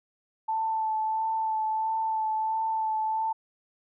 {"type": "tone with vibrato", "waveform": "sine", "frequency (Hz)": 880, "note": "A5", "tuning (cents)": 0, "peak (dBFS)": -25, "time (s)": [0.48, 3.33], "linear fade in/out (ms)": 10, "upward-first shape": "sine", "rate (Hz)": 1.5, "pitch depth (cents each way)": 17, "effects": []}